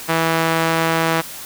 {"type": "tone with band-pass filter", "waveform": "sawtooth", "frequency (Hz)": 163.5, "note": "E3", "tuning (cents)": -14, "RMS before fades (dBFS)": -18, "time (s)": [0.08, 1.22], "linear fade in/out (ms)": 20, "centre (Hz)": 1400, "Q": 0.59, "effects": ["white hiss -33 dBFS RMS until 1.45 s"]}